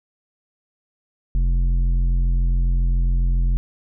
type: tone with tanh clipping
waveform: triangle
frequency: 43.65 Hz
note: F1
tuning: in tune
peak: -17 dBFS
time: 1.35-3.57 s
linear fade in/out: 0 ms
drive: 13 dB
effects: none